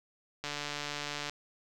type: click train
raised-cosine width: 0.2 ms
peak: -19 dBFS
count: 126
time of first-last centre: 0.44-1.296 s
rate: 146 Hz
effects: 9-bit